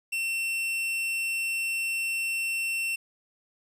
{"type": "tone", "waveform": "45% pulse", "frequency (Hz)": 2700, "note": "E7", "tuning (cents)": 41, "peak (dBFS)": -27, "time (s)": [0.12, 2.96], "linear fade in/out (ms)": 10, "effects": ["resampled to 32000 Hz", "10-bit"]}